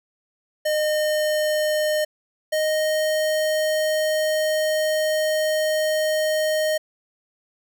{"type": "tone pair in turn", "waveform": "square", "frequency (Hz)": [611, 620.2], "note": ["D#5", "D#5"], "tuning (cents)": [-32, -6], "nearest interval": "unison", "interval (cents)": 26, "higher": "second", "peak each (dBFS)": -20, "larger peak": "neither", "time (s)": [[0.65, 2.05], [2.52, 6.78]], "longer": "second", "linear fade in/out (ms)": 10, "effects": []}